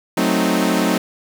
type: chord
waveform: sawtooth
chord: F# diminished seventh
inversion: none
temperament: equal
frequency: 185 / 220 / 261.6 / 311.1 Hz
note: F#3 / A3 / C4 / Eb4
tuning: 0 / 0 / 0 / 0 cents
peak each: -17 dBFS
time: 0.17-0.98 s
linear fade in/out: 5 ms
effects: 7-bit